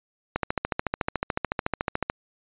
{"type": "click train", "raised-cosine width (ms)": 0.5, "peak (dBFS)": -9, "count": 25, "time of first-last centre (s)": [0.36, 2.099], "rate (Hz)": 13.8, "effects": ["resampled to 8000 Hz"]}